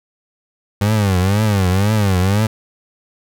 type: tone with vibrato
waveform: 30% pulse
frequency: 99.4 Hz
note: G2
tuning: 25 cents sharp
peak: -10 dBFS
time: 0.81-2.47 s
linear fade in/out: 5 ms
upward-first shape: triangle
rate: 2 Hz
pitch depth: 190 cents each way
effects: none